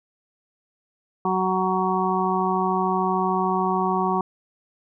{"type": "harmonic tone", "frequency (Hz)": 186.7, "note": "F#3", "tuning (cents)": 16, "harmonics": [1, 2, 4, 5, 6], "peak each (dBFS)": [-26, -26, -26, -26, -26], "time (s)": [1.25, 4.21], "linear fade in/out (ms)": 2, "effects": []}